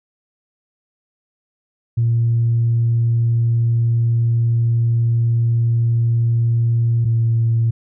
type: tone pair in turn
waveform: sine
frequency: 116.54 / 114.87 Hz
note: A#2 / A#2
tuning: 0 / -25 cents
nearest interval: unison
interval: 25 cents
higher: first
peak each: -12 dBFS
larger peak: neither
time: 1.97-7.05 / 7.05-7.71 s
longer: first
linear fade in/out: 10 ms
effects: tanh soft clip ceiling -9 dBFS